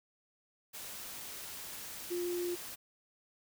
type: tone in noise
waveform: sine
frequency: 351.7 Hz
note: F4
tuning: 12 cents sharp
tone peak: -33 dBFS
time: 2.1-2.56 s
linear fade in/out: 20 ms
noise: white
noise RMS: -45 dBFS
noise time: 0.73-2.76 s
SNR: +9 dB
effects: none